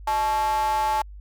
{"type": "tone with high-pass filter", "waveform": "square", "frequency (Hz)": 123.8, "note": "B2", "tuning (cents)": 5, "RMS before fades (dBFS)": -23, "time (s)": [0.07, 1.02], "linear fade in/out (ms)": 5, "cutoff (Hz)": 860, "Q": 7.6, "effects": ["added 50 Hz sine -38 dBFS peak until 1.2 s"]}